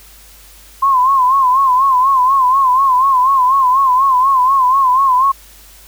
sine tone with vibrato, 1048 Hz, C6, 2 cents sharp, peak -8 dBFS, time 0.82-5.32 s, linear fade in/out 10 ms, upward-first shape sine, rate 4.1 Hz, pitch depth 94 cents each way, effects added 50 Hz sine -43 dBFS peak until 5.87 s + white hiss -42 dBFS RMS until 5.87 s

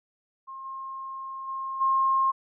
sine tone with level steps, 1068 Hz, C6, 35 cents sharp, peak -37 / -34 / -30 / -20 dBFS, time 0.47-2.32 s, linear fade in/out 20 ms, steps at 0.64 / 1.47 / 1.8 s, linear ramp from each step 20 ms, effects none

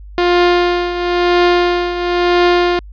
sawtooth tone with tremolo, 352.3 Hz, F4, 15 cents sharp, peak -4 dBFS, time 0.18-2.79 s, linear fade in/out 0 ms, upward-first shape triangle, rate 0.99 Hz, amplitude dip 70%, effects added 50 Hz sine -31 dBFS peak until 2.92 s + resampled to 11025 Hz

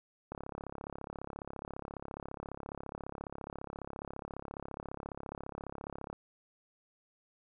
click train, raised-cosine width 1 ms, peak -27 dBFS, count 202, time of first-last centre 0.32-6.129 s, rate 34.6 Hz, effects none

